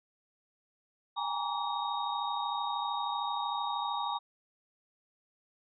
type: tone cluster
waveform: sine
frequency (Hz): 804 / 837 / 940 / 1147 / 3733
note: G5 / G#5 / A#5 / D6 / A#7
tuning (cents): +44 / +13 / +14 / -41 / +2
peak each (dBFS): -39 / -39 / -35 / -37 / -40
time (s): 1.16-4.19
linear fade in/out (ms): 20
effects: none